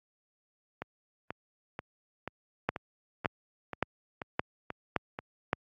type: two click trains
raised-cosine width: 0.5 ms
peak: -11 / -21 dBFS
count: 6 / 10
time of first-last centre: 2.69-5.531 / 0.82-5.189 s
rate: 1.76 / 2.06 Hz
effects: high-pass 80 Hz 12 dB/octave + AAC 64 kbps